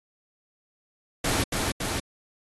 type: noise with echo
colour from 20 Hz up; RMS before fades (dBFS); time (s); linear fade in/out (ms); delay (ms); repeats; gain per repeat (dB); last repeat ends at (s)
pink; -26; 1.24-1.44; 5; 280; 2; -2; 2
effects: AAC 32 kbps